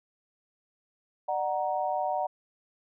sine tone cluster, 599 / 744 / 936 Hz, D5 / F#5 / A#5, +34 / +9 / +7 cents, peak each -32 / -29 / -33 dBFS, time 1.28-2.27 s, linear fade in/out 10 ms, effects none

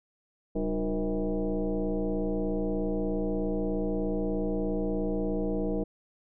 sine tone with frequency modulation, 138.59 Hz, C#3, in tune, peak -26 dBFS, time 0.55-5.84 s, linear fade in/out 10 ms, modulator 167 Hz, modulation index 2.6, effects none

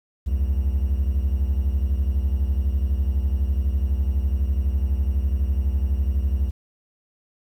triangle beating tone pair, 65.41 / 77.41 Hz, C2 / D#2, 0 / -8 cents, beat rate 12 Hz, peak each -18 / -23 dBFS, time 0.26-6.51 s, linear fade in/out 20 ms, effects 9-bit

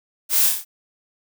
blue noise with echo, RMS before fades -19 dBFS, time 0.29-0.51 s, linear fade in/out 50 ms, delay 28 ms, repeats 5, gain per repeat -3 dB, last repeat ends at 0.65 s, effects none

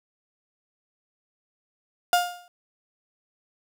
35% pulse tone with exponential decay, 708 Hz, F5, 23 cents sharp, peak -13 dBFS, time 2.13-2.48 s, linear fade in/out 1 ms, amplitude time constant 76 ms, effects none

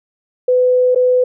sine tone with dropouts, 502 Hz, B4, 28 cents sharp, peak -9 dBFS, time 0.48-1.24 s, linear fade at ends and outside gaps 5 ms, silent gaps 0.948-0.958 s, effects none

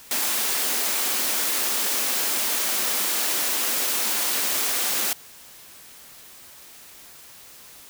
white high-pass noise, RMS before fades -24 dBFS, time 0.11-5.13 s, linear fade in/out 2 ms, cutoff 200 Hz, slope 96 dB/octave, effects white hiss -46 dBFS RMS until 7.89 s

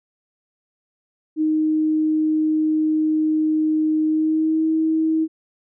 sine tone with pitch glide, 311.1 to 318.4 Hz, D#4 to D#4, 0 to +40 cents, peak -16 dBFS, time 1.36-5.28 s, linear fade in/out 50 ms, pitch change +40 cents, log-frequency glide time 4.05-4.65 s, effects none

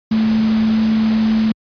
sine tone in noise, 220 Hz, A3, in tune, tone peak -12 dBFS, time 0.11-1.52 s, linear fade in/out 5 ms, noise pink, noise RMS -28 dBFS, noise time 0.11-1.52 s, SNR +13 dB, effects high-pass 60 Hz 12 dB/octave + resampled to 11025 Hz

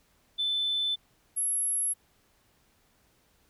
sine tone pair in turn, 3520 / 11195 Hz, A7 / F9, 0 / +3 cents, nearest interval octave + minor sixth, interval 2003 cents, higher second, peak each -25 dBFS, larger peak neither, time 0.38-0.96 / 1.36-1.94 s, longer neither, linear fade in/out 20 ms, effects tanh soft clip ceiling -21 dBFS + pink hiss -67 dBFS RMS until 3.49 s

